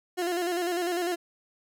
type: tone with vibrato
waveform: 30% pulse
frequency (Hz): 351.2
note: F4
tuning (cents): +10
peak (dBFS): -24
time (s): 0.17-1.16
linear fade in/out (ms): 20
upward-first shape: square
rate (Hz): 10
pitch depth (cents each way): 49
effects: none